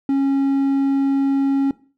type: tone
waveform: triangle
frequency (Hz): 274.3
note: C#4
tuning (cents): -18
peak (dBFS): -13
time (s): 0.09-1.71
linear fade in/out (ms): 2
effects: noise-tail reverb RT60 0.4 s tail -19 dB re dry